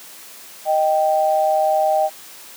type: tone pair together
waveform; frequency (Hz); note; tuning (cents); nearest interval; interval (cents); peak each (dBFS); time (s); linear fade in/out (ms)
sine; 622.3 / 781.8; D#5 / G5; 0 / -5; major third; 395; -17; 0.65-2.1; 50
effects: white hiss -40 dBFS RMS until 2.56 s + high-pass 200 Hz 12 dB/octave